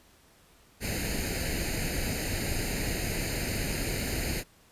pink noise with comb filter, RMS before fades -31 dBFS, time 0.8-4.44 s, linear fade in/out 50 ms, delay 0.44 ms, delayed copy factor +0.8, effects pink hiss -60 dBFS RMS until 4.71 s + resampled to 32000 Hz

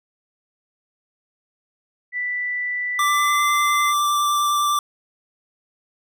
sine tone with pitch glide, 1975.5 to 2059 Hz, B6 to C7, 0 to -28 cents, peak -22 dBFS, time 2.12-3.94 s, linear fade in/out 50 ms, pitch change +72 cents, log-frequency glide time 2.94-3.46 s
square tone with vibrato, 1174.7 Hz, D6, in tune, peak -18 dBFS, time 2.99-4.79 s, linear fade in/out 2 ms, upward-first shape sine, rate 9.9 Hz, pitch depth 10 cents each way
effects none

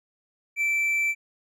triangle tone, 2331 Hz, D7, 14 cents flat, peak -20 dBFS, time 0.56-1.15 s, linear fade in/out 50 ms, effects none

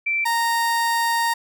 sine / 30% pulse tone pair in turn, 2339 / 928.2 Hz, D7 / A#5, -8 / -8 cents, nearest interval octave + major third, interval 1600 cents, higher first, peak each -19 / -16 dBFS, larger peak second, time 0.06-0.25 / 0.25-1.34 s, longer second, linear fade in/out 10 ms, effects none

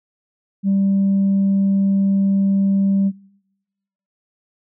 sine tone, 196 Hz, G3, in tune, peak -12 dBFS, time 0.63-3.12 s, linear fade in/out 50 ms, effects noise-tail reverb RT60 1.0 s tail -26 dB re dry + tanh soft clip ceiling -11 dBFS

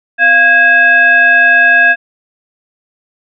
sine tone with frequency modulation, 1645 Hz, G#6, 17 cents flat, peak -4 dBFS, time 0.18-1.96 s, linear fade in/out 50 ms, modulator 954 Hz, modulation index 0.59, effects none

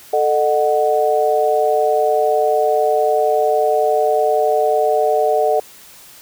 sine chord, D# diminished, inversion second, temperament equal with one note detuned, 440 / 609.1 / 740 Hz, A4 / D#5 / F#5, 0 / -37 / 0 cents, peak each -17 dBFS, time 0.13-5.6 s, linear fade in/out 5 ms, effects white hiss -42 dBFS RMS until 6.21 s

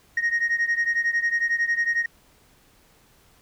sine beating tone pair, 1864.7 / 1875.7 Hz, A#6 / A#6, 0 / +10 cents, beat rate 11 Hz, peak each -21 / -23 dBFS, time 0.17-2.06 s, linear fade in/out 5 ms, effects tanh soft clip ceiling -17 dBFS + pink hiss -58 dBFS RMS until 3.41 s

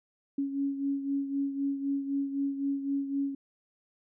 sine beating tone pair, 277.2 / 281.1 Hz, C#4 / C#4, 0 / +24 cents, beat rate 3.9 Hz, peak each -29 / -36 dBFS, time 0.38-3.35 s, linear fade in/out 5 ms, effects none

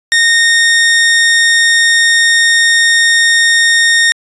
sawtooth tone, 1845 Hz, A#6, 18 cents flat, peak -3 dBFS, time 0.12-4.12 s, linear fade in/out 0 ms, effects resampled to 22050 Hz

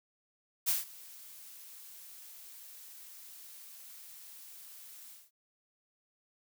blue noise with ADSR envelope, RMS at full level -28 dBFS, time 0.66-5.31 s, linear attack 25 ms, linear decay 160 ms, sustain -23 dB, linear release 210 ms, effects none

